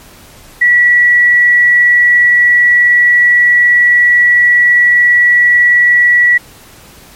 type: tone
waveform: sine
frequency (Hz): 1941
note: B6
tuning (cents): -31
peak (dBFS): -4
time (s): 0.61-6.38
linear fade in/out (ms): 10
effects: pink hiss -38 dBFS RMS until 7.15 s + MP3 64 kbps